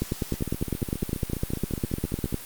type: two click trains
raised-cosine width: 3 ms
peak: -18 / -12 dBFS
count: 30 / 24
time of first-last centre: 0.34-2.326 / 0.02-2.343 s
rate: 14.6 / 9.9 Hz
effects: white hiss -41 dBFS RMS until 2.45 s + Opus 48 kbps